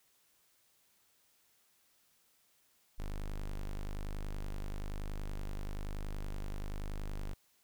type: tone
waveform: square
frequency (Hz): 25.27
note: G#0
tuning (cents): -46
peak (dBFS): -37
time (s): 2.98-7.34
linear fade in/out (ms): 10
effects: white hiss -71 dBFS RMS until 7.63 s